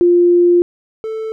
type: tone pair in turn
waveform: sine / triangle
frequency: 350 / 441 Hz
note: F4 / A4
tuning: +4 / +4 cents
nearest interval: major third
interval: 400 cents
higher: second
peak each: -7 / -18 dBFS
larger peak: first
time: 0.01-0.62 / 1.04-1.32 s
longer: first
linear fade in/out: 0 ms
effects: none